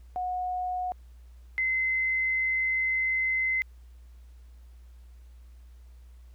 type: tone pair in turn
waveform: sine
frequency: 729 / 2057 Hz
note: F#5 / C7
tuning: -26 / -30 cents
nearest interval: octave + tritone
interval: 1796 cents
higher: second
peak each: -28 / -24 dBFS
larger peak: second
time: 0.16-0.92 / 1.58-3.62 s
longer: second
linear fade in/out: 0 ms
effects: added 60 Hz sine -47 dBFS peak until 6.34 s + pink hiss -68 dBFS RMS until 6.34 s